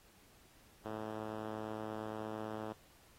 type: tone with band-pass filter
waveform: 5% pulse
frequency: 108.6 Hz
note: A2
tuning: 22 cents flat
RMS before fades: -43 dBFS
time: 0.85-2.73 s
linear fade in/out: 5 ms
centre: 330 Hz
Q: 0.54
effects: pink hiss -65 dBFS RMS until 3.18 s + AAC 48 kbps